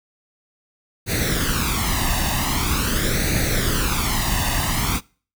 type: noise with flanger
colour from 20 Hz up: pink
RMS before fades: -21 dBFS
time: 1.06-5.01 s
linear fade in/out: 50 ms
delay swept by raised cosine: 0.47 to 1.09 ms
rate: 0.44 Hz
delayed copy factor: +0.7
effects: noise-tail reverb RT60 0.4 s tail -24 dB re dry